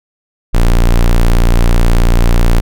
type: tone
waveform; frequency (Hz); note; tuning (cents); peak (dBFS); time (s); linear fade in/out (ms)
square; 29.22; A#0; +5; -6; 0.53-2.61; 20
effects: none